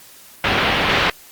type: low-pass noise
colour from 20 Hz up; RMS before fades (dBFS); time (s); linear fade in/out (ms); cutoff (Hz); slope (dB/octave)
white; -17; 0.44-1.1; 2; 3200; 24
effects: white hiss -44 dBFS RMS until 1.31 s + Opus 48 kbps